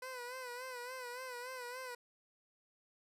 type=tone with vibrato; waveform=15% pulse; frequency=501 Hz; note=B4; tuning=25 cents sharp; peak=-37 dBFS; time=0.02-1.95 s; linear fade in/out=5 ms; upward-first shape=sine; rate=3.5 Hz; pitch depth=66 cents each way; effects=resampled to 32000 Hz + 12-bit